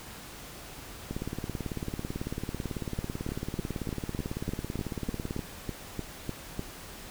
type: two click trains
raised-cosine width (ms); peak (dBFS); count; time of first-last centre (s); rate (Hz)
3; -20 / -19; 78 / 13; 1.11-5.364 / 2.99-6.594; 18.1 / 3.33
effects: pink hiss -45 dBFS RMS until 7.1 s